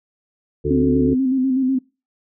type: harmonic tone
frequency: 73.42 Hz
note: D2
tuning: in tune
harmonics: 1 / 2 / 4 / 5 / 6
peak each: -26 / -24 / -28 / -22 / -22 dBFS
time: 0.64-1.15 s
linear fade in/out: 20 ms
type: tone with vibrato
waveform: sine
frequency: 261.6 Hz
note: C4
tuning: in tune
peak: -15 dBFS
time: 0.7-1.79 s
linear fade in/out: 10 ms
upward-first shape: square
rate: 8.1 Hz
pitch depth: 38 cents each way
effects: noise-tail reverb RT60 0.3 s tail -24 dB re dry